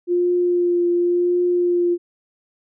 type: tone with vibrato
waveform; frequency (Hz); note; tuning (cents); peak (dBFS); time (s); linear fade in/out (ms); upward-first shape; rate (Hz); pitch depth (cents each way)
sine; 351.6; F4; +12; -15; 0.07-1.98; 50; triangle; 0.92; 18
effects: none